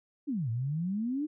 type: exponential two-way sweep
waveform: sine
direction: down then up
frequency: 314 to 110 to 314 Hz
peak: -29 dBFS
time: 0.27-1.27 s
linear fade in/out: 20 ms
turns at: 0.5 s
effects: none